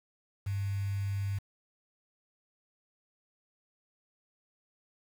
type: tone with quantisation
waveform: sine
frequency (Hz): 99.2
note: G2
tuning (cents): +21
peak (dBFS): -30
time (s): 0.46-1.39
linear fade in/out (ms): 10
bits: 8
effects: none